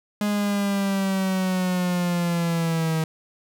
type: linear sweep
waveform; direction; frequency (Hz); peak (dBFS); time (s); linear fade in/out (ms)
45% pulse; down; 208.3 to 158.8; -21; 0.21-3.04; 2
effects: none